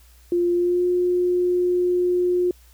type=tone with pitch glide; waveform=sine; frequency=349.2 to 357.4 Hz; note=F4 to F4; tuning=0 to +40 cents; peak=-17 dBFS; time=0.32-2.51 s; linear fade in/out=2 ms; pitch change=+40 cents; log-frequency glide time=0.53-0.85 s; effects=added 60 Hz sine -49 dBFS peak until 2.73 s + white hiss -56 dBFS RMS until 2.73 s